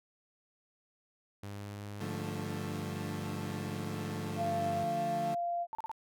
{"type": "tone with vibrato", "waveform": "sawtooth", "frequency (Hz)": 100.6, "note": "G2", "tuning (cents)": 45, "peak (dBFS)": -37, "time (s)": [1.43, 4.84], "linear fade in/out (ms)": 5, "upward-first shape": "sine", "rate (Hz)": 0.5, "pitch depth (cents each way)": 33}
{"type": "chord", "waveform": "30% pulse", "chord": "D minor", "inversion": "none", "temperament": "equal", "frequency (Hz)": [146.83, 174.61, 220], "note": ["D3", "F3", "A3"], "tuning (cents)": [0, 0, 0], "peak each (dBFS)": -39, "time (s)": [2, 5.35], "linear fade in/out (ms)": 10}
{"type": "tone with pitch glide", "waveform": "sine", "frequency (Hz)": [687, 692.6], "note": ["F5", "F5"], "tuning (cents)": [-29, -15], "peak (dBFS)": -31, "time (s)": [4.36, 5.67], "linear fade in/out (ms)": 50, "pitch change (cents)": 14, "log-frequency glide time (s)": [4.49, 5.37]}
{"type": "tone bursts", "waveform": "sine", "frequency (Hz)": 890, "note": "A5", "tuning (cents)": 20, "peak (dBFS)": -36, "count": 4, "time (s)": [5.73, 5.915], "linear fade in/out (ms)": 0, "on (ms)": 20, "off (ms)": 35}
{"effects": []}